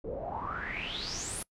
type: noise with low-pass filter sweep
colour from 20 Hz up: pink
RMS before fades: -37 dBFS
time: 0.04-1.43 s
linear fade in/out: 5 ms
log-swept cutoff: 420 to 11000 Hz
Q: 10
effects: noise-tail reverb RT60 0.1 s tail -24 dB re dry